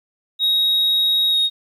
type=tone with pitch glide; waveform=sine; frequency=3784 to 3741 Hz; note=A#7 to A#7; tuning=+25 to +5 cents; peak=-12 dBFS; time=0.39-1.5 s; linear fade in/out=50 ms; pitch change=-20 cents; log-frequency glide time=1.29-1.38 s; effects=tanh soft clip ceiling -13 dBFS + 9-bit